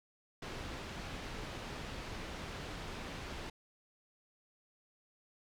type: low-pass noise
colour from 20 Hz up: pink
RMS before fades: -44 dBFS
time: 0.42-3.5 s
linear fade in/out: 5 ms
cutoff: 4400 Hz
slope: 12 dB/octave
effects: none